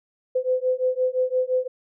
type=beating tone pair; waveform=sine; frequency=507 / 512.8 Hz; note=B4 / C5; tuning=+45 / -35 cents; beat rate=5.8 Hz; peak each=-23 dBFS; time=0.35-1.68 s; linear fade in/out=10 ms; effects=none